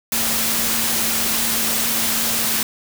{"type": "tone in noise", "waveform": "sine", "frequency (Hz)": 226.6, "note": "A#3", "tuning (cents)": -49, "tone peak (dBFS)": -31, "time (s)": [0.12, 2.63], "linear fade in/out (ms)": 2, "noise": "white", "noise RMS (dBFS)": -20, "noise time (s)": [0.12, 2.63], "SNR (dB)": -14, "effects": []}